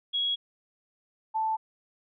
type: tone pair in turn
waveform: sine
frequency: 3322 / 879.9 Hz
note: G#7 / A5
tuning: 0 / 0 cents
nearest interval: octave + major seventh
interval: 2300 cents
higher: first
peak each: -25 dBFS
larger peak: neither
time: 0.13-0.36 / 1.34-1.57 s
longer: neither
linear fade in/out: 20 ms
effects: none